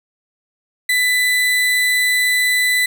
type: tone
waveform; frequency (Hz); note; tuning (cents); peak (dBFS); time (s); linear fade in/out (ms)
35% pulse; 1994; B6; +16; -12; 0.89-2.86; 5
effects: 8-bit